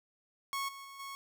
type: tone with level steps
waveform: sawtooth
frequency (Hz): 1101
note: C#6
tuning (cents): -12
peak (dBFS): -30 / -42 / -44 / -38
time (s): 0.53-1.15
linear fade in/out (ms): 0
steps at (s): 0.68 / 0.84 / 0.99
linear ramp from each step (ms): 10
effects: none